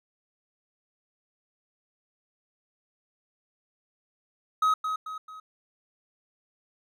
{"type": "tone with echo", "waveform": "triangle", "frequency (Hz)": 1269, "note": "D#6", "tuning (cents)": 34, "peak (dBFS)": -18, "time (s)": [4.62, 4.74], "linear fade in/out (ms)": 5, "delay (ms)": 220, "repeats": 3, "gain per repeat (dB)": -7, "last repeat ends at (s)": 5.4, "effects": []}